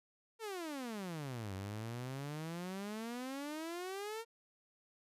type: exponential two-way sweep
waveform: sawtooth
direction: down then up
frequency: 464.6 to 94 to 464.6 Hz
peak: -37 dBFS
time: 0.39-4.25 s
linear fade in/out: 50 ms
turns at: 1.54 s
effects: resampled to 32000 Hz